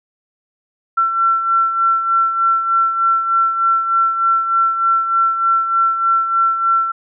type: beating tone pair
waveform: sine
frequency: 1350 / 1353.3 Hz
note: E6 / E6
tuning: +41 / +45 cents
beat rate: 3.3 Hz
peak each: -13 / -21 dBFS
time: 0.97-6.92 s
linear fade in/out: 10 ms
effects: none